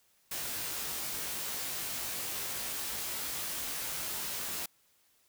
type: noise with comb filter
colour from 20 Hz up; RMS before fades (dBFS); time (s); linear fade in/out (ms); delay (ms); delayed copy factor
white; -37; 0.31-4.66; 5; 19; +0.8
effects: white hiss -69 dBFS RMS until 5.28 s